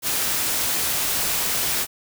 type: noise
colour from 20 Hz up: white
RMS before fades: -23 dBFS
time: 0.02-1.87 s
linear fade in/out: 50 ms
effects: none

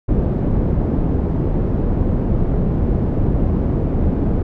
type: low-pass noise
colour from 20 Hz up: pink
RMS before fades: -17 dBFS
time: 0.08-4.43 s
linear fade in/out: 10 ms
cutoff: 360 Hz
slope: 12 dB/octave
effects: none

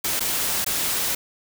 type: noise with dropouts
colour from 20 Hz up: white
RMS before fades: -24 dBFS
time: 0.04-1.15 s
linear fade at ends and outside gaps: 5 ms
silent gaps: 0.196-0.205 / 0.646-0.663 s
effects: none

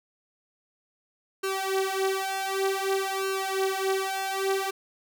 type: tone with flanger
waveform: sawtooth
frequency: 386 Hz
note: G4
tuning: 27 cents flat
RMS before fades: -28 dBFS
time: 1.43-4.71 s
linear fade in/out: 10 ms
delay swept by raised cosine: 0.71 to 6.61 ms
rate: 0.54 Hz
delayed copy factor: +0.9
effects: none

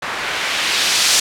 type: noise with low-pass filter sweep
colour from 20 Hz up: blue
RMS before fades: -18 dBFS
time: 0.02-1.2 s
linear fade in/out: 5 ms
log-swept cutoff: 1400 to 5900 Hz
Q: 0.96
effects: none

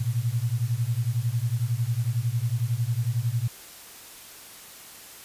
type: beating tone pair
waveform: sine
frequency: 112.8 / 123.8 Hz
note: A2 / B2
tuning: +44 / +5 cents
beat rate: 11 Hz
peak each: -26 / -26 dBFS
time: 0-3.48 s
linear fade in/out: 10 ms
effects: white hiss -45 dBFS RMS until 5.24 s + resampled to 32000 Hz

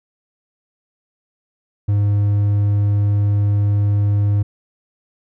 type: tone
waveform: triangle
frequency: 102.3 Hz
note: G#2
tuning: 26 cents flat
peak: -11 dBFS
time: 1.88-4.43 s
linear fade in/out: 10 ms
effects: none

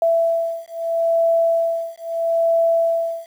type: beating tone pair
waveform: sine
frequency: 665 / 665.77 Hz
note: E5 / E5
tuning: +15 / +17 cents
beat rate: 0.77 Hz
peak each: -19 dBFS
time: 0.02-3.27 s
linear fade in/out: 2 ms
effects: 8-bit

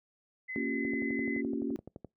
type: tone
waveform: sine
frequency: 2032 Hz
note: B6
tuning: 49 cents sharp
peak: -36 dBFS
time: 0.48-1.42 s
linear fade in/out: 20 ms
type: chord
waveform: sine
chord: G half-diminished seventh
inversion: first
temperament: equal with one note detuned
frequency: 233.1 / 277.2 / 349.2 / 389.5 Hz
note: Bb3 / Db4 / F4 / G4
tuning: 0 / 0 / 0 / -11 cents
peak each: -35 / -34 / -39 / -40 dBFS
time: 0.56-1.76 s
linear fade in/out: 0 ms
type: click train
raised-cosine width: 2 ms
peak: -30 dBFS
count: 15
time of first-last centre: 0.85-2.047 s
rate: 11.7 Hz
effects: noise-tail reverb RT60 0.2 s tail -26 dB re dry + high-pass 80 Hz 12 dB/octave

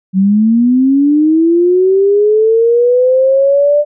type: linear sweep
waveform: sine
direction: up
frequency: 185 to 595 Hz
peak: -6 dBFS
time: 0.13-3.85 s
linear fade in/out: 50 ms
effects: none

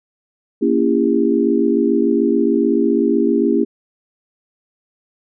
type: chord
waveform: sine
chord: A# diminished seventh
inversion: none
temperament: just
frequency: 233.1 / 279.7 / 335.6 / 402.8 Hz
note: A#3 / C#4 / E4 / G4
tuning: 0 / +16 / +31 / +47 cents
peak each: -18 dBFS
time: 0.61-3.65 s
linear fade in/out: 20 ms
effects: none

